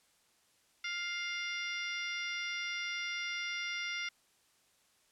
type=harmonic tone; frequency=701 Hz; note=F5; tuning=6 cents sharp; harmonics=2 / 3 / 4 / 5 / 6 / 7 / 8; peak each=-43 / -38 / -44 / -45 / -55 / -49 / -48 dBFS; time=0.84-4.09 s; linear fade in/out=5 ms; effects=white hiss -70 dBFS RMS until 5.11 s + low-pass 10000 Hz 12 dB/octave